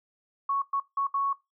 sine tone bursts at uneven times, 1108.7 Hz, C#6, in tune, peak -24 dBFS, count 4, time 0.49-0.62 / 0.73-0.8 / 0.97-1.07 / 1.14-1.33 s, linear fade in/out 5 ms, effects noise-tail reverb RT60 0.2 s tail -19 dB re dry

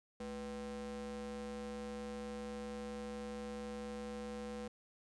square ring-modulated tone, 138.4 Hz, C#3, 2 cents flat, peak -40 dBFS, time 0.2-4.68 s, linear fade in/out 5 ms, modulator 353 Hz, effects resampled to 22050 Hz + 13-bit

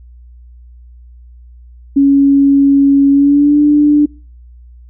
sine tone with pitch glide, 278.3 to 294.8 Hz, C#4 to D4, +7 to +7 cents, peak -5 dBFS, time 1.96-4.06 s, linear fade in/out 10 ms, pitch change +100 cents, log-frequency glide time 3.11-3.6 s, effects noise-tail reverb RT60 0.4 s tail -26 dB re dry + added 60 Hz sine -35 dBFS peak until 4.89 s

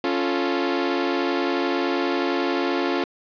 sawtooth chord, Db augmented, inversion none, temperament equal, 277.2 / 349.2 / 440 Hz, Db4 / F4 / A4, 0 / 0 / 0 cents, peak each -21 / -20 / -25 dBFS, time 0.04-3.04 s, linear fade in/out 2 ms, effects resampled to 11025 Hz + 8-bit

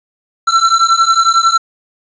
square beating tone pair, 1340 / 1351 Hz, E6 / E6, +28 / +42 cents, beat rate 11 Hz, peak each -12 dBFS, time 0.47-1.58 s, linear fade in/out 10 ms, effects resampled to 16000 Hz + 7-bit

